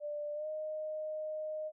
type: tone with pitch glide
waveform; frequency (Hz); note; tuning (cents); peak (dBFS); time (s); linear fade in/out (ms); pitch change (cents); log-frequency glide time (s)
sine; 591 to 618.2; D5 to D#5; +11 to -11; -36; 0-1.72; 50; +78; 0.34-0.47
effects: none